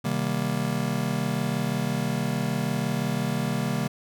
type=chord; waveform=square; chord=C minor seventh; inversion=none; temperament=just; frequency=130.81 / 156.98 / 196.22 / 235.5 Hz; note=C3 / Eb3 / G3 / Bb3; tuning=0 / +16 / +2 / +18 cents; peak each=-31 dBFS; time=0.04-3.88 s; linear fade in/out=10 ms; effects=none